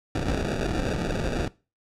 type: noise with sample-and-hold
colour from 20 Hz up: pink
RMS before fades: -27 dBFS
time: 0.15-1.48 s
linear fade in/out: 2 ms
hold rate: 1050 Hz
effects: noise-tail reverb RT60 0.3 s tail -20 dB re dry + low-pass 7000 Hz 12 dB/octave